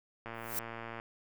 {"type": "click train", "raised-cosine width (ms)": 0.5, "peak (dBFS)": -27, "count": 86, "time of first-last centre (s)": [0.26, 0.999], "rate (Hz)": 115}
{"type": "noise with exponential growth", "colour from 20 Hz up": "violet", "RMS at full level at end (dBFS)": -32, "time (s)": [0.34, 0.59], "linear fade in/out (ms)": 2, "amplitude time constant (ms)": 54}
{"effects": []}